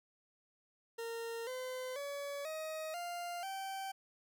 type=tone with pitch steps; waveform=40% pulse; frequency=460.8 / 511.3 / 567.3 / 629.5 / 698.4 / 775 Hz; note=A#4 / C5 / C#5 / D#5 / F5 / G5; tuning=-20 / -40 / +40 / +20 / 0 / -20 cents; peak=-39 dBFS; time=0.98-3.92 s; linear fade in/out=10 ms; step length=490 ms; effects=none